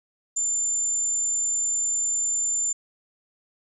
sine tone, 7170 Hz, A8, 32 cents sharp, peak -22 dBFS, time 0.36-2.73 s, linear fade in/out 10 ms, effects none

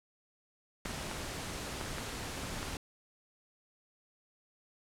pink noise, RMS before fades -40 dBFS, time 0.85-2.77 s, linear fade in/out 2 ms
clicks, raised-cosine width 0.5 ms, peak -23 dBFS, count 5, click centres 0.858 / 1.113 / 1.812 / 1.983 / 2.629 s
effects low-pass 10000 Hz 12 dB/octave

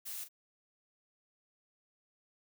blue noise with echo, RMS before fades -42 dBFS, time 0.05-0.25 s, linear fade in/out 20 ms, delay 39 ms, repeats 1, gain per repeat -11 dB, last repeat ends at 0.289 s, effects none

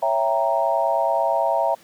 sine chord, C# diminished seventh, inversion none, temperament equal with one note detuned, 554.4 / 663.8 / 784 / 932.3 Hz, C#5 / E5 / G5 / Bb5, 0 / +12 / 0 / 0 cents, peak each -25 / -21 / -25 / -23 dBFS, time 0.02-1.75 s, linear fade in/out 10 ms, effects pink hiss -51 dBFS RMS until 1.83 s + high-pass 200 Hz 12 dB/octave

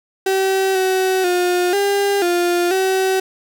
35% pulse tone with pitch steps, 383.5 / 376.1 / 357.2 / 401 / 350.4 / 379.4 Hz, G4 / F#4 / F4 / G4 / F4 / F#4, -38 / +28 / +39 / +39 / +6 / +43 cents, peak -13 dBFS, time 0.26-3.2 s, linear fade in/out 5 ms, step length 490 ms, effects none

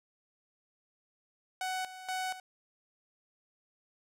sawtooth tone with tremolo, 746 Hz, F#5, 14 cents sharp, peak -29 dBFS, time 1.61-2.4 s, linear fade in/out 2 ms, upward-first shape square, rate 2.1 Hz, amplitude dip 75%, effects low-pass 12000 Hz 12 dB/octave

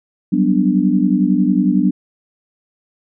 sine chord, G major seventh, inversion third, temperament equal, 185 / 196 / 246.9 / 293.7 Hz, F#3 / G3 / B3 / D4, 0 / 0 / 0 / 0 cents, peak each -17 dBFS, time 0.32-1.91 s, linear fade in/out 10 ms, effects none

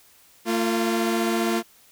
sawtooth tone pair together, 226.2 / 346.8 Hz, A3 / F4, +48 / -12 cents, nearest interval perfect fifth, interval 740 cents, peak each -20 dBFS, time 0.45-1.63 s, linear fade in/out 50 ms, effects white hiss -55 dBFS RMS until 1.91 s

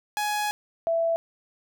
sawtooth / sine tone pair in turn, 837 / 664.3 Hz, G#5 / E5, +13 / +13 cents, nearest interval major third, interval 400 cents, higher first, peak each -21 dBFS, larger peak neither, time 0.17-0.51 / 0.87-1.16 s, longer first, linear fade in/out 0 ms, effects none

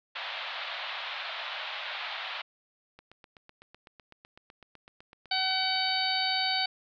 white band-pass noise, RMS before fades -37 dBFS, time 0.15-2.42 s, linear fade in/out 10 ms, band 600 to 3900 Hz, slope 48 dB/octave
click train, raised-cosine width 0.3 ms, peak -34 dBFS, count 24, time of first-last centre 2.99-5.887 s, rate 7.94 Hz
harmonic tone, 757 Hz, F#5, 39 cents sharp, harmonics 1 / 2 / 3 / 4 / 5 / 6, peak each -32 / -36 / -35 / -35 / -34 / -30 dBFS, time 5.31-6.66 s, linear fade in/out 5 ms
effects none

